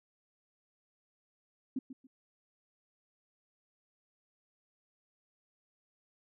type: tone with echo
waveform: sine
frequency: 261.6 Hz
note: C4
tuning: in tune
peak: -31 dBFS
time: 1.76-1.79 s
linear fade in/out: 5 ms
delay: 140 ms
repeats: 2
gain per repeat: -12 dB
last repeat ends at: 2.07 s
effects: none